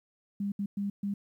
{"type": "tone bursts at uneven times", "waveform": "sine", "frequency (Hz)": 201, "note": "G3", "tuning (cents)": 44, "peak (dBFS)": -29, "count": 4, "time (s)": [[0.4, 0.52], [0.59, 0.66], [0.77, 0.9], [1.03, 1.14]], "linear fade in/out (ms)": 5, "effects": ["11-bit"]}